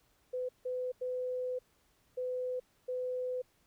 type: tone bursts at uneven times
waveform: sine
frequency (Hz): 504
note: B4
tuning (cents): +35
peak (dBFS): -33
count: 5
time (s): 0.33-0.49 / 0.65-0.92 / 1.01-1.59 / 2.17-2.6 / 2.88-3.42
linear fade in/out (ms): 10
effects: pink hiss -71 dBFS RMS until 3.66 s